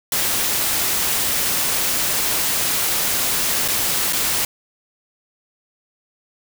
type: noise with dropouts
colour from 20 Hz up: white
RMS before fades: -20 dBFS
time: 0.12-4.45 s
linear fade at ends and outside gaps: 2 ms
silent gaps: 3.679-3.684 / 4.126-4.131 s
effects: none